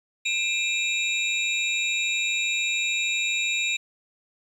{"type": "tone cluster", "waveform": "sine", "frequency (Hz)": [2395, 2628, 3799, 7280], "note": ["D7", "E7", "A#7", "A#8"], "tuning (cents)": [33, -6, 32, -42], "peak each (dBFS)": [-27, -28, -28, -33], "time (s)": [0.25, 3.77], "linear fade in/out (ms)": 10, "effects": ["9-bit"]}